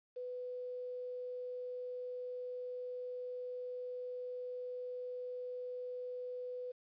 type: tone with quantisation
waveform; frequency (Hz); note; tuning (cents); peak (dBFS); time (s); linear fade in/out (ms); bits
sine; 498; B4; +14; -40; 0.16-6.72; 10; 11
effects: resampled to 11025 Hz